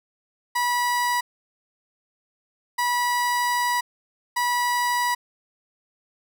30% pulse tone bursts at uneven times, 974 Hz, B5, 24 cents flat, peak -18 dBFS, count 3, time 0.55-1.21 / 2.78-3.81 / 4.36-5.15 s, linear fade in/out 10 ms, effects none

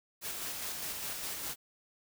white noise with tremolo, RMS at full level -38 dBFS, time 0.21-1.56 s, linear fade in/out 50 ms, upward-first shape square, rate 4.9 Hz, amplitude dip 25%, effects none

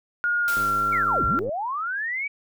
sine tone with pitch glide, 1429 to 1370.8 Hz, F6 to F6, +39 to -33 cents, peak -20 dBFS, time 0.24-1.39 s, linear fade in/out 0 ms, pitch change -72 cents, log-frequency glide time 0.41-0.68 s
white noise with exponential decay, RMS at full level -32 dBFS, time 0.48-1.45 s, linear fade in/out 0 ms, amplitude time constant 210 ms
click train, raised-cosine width 2 ms, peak -24 dBFS, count 96, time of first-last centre 0.57-1.492 s, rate 103 Hz
sine linear two-way sweep, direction down then up, 2316 to 34.05 to 2316 Hz, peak -25 dBFS, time 0.92-2.28 s, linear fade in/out 10 ms, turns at 1.25 s
effects none

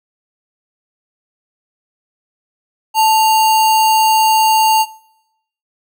sine tone with sample-and-hold, 880 Hz, A5, in tune, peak -8 dBFS, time 2.94-4.86 s, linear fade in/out 50 ms, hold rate 3675 Hz, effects noise-tail reverb RT60 0.8 s tail -21 dB re dry

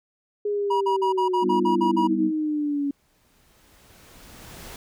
sine linear sweep, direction down, 415.3 to 280 Hz, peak -22 dBFS, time 0.45-2.91 s, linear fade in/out 5 ms
triangle tone bursts, 962 Hz, B5, 46 cents flat, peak -19 dBFS, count 9, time 0.7-2.074 s, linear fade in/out 10 ms, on 110 ms, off 48 ms
sine chord, G augmented, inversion none, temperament equal with one note detuned, 195.43 / 246.9 / 311.1 Hz, G3 / B3 / D#4, -5 / 0 / 0 cents, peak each -27 dBFS, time 1.41-2.32 s, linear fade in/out 50 ms
pink noise with exponential growth, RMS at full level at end -39 dBFS, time 2.18-4.76 s, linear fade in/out 1 ms, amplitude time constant 560 ms
effects none

